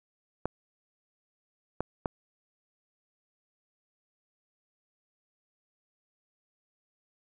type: clicks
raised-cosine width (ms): 1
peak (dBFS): -15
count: 3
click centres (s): 0.456 / 1.806 / 2.058
effects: none